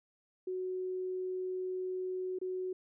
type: tone with dropouts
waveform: sine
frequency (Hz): 370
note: F#4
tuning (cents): 0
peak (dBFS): -34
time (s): 0.47-2.73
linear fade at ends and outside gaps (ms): 5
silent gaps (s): 2.388-2.414
effects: none